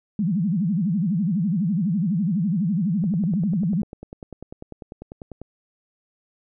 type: tone with vibrato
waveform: sine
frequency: 185 Hz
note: F#3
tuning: in tune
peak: -19 dBFS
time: 0.19-3.82 s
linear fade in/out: 2 ms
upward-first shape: sine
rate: 12 Hz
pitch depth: 280 cents each way
type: click train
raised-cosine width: 2 ms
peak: -23 dBFS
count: 25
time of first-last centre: 3.04-5.416 s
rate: 10.1 Hz
effects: none